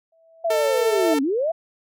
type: tone with exponential growth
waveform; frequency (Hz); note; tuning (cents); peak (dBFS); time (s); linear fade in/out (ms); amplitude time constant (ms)
sine; 655; E5; -11; -18; 0.12-1.14; 5; 220
type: linear two-way sweep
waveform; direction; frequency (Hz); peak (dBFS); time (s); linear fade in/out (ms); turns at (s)
sine; down then up; 684 to 261.6 to 684; -19; 0.44-1.52; 10; 1.22
type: tone with vibrato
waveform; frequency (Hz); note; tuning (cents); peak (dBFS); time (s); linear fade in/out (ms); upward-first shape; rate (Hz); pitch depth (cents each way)
sawtooth; 446.4; A4; +25; -18; 0.5-1.19; 5; sine; 11; 9
effects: none